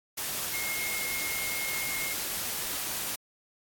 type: tone in noise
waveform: sine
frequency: 2148 Hz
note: C7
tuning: 45 cents sharp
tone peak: -33 dBFS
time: 0.53-2.14 s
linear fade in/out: 10 ms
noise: white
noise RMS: -33 dBFS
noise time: 0.17-3.16 s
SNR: -3 dB
effects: AAC 64 kbps